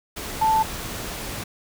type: tone in noise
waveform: sine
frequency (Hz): 880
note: A5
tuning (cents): 0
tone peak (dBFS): -16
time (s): 0.41-0.63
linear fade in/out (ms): 10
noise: pink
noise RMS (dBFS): -32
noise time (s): 0.16-1.44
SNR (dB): +13
effects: none